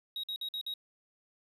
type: tone bursts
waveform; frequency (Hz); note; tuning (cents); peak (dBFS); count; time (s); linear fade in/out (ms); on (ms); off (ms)
triangle; 3800; A#7; +33; -33; 5; 0.16-0.739; 2; 75; 51
effects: none